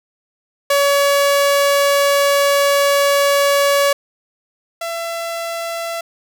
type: tone pair in turn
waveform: sawtooth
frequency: 565 / 671.9 Hz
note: C#5 / E5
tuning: +33 / +33 cents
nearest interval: minor third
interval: 300 cents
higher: second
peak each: -8 / -18 dBFS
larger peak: first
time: 0.7-3.93 / 4.81-6.01 s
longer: first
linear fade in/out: 5 ms
effects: none